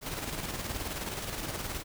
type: noise with tremolo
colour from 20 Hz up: pink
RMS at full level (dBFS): -35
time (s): 0.01-1.84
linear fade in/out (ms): 50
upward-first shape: square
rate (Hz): 19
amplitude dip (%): 40
effects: none